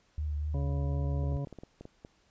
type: tone with vibrato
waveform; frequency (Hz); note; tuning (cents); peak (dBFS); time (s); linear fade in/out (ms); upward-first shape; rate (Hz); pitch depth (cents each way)
sine; 74.8; D2; +32; -30; 0.18-1.37; 0; triangle; 4.1; 34
type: harmonic tone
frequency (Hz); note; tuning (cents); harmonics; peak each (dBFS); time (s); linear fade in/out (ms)
140.5; C#3; +24; 1 / 2 / 3 / 4 / 5 / 7; -32 / -42 / -46 / -44 / -50 / -53; 0.54-1.45; 2
type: clicks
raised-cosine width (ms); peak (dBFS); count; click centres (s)
2; -31; 9; 1.236 / 1.323 / 1.472 / 1.527 / 1.587 / 1.635 / 1.81 / 1.854 / 2.049
effects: pink hiss -68 dBFS RMS until 2.3 s + resampled to 16000 Hz